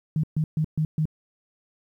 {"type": "tone bursts", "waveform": "sine", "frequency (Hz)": 155.56, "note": "D#3", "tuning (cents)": 0, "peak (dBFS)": -20, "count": 5, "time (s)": [0.16, 1.055], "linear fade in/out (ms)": 2, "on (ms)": 75, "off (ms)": 130, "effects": ["10-bit"]}